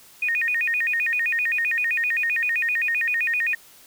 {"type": "tone with vibrato", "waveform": "sine", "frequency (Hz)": 2138, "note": "C7", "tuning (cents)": 37, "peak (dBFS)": -20, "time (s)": [0.22, 3.55], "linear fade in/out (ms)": 5, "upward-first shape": "square", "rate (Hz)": 7.7, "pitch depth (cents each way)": 250, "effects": ["white hiss -50 dBFS RMS until 3.86 s"]}